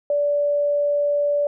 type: tone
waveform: sine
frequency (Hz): 580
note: D5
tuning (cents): -22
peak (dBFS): -17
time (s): 0.1-1.47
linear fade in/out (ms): 2
effects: none